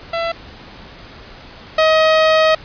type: tone pair in turn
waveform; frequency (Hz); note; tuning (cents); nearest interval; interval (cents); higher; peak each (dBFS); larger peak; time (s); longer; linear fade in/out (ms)
sawtooth; 670 / 632.4; E5 / D#5; +28 / +28; minor second; 100; first; -14 / -6; second; 0.13-0.32 / 1.78-2.55; second; 5
effects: pink hiss -38 dBFS RMS until 2.64 s + resampled to 11025 Hz